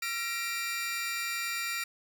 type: tone cluster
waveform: sawtooth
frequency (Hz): 1367 / 1888 / 2358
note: F6 / A#6 / D7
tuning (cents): -37 / +22 / +6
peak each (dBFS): -34 / -34 / -31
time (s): 0.02-1.84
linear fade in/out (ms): 5
effects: none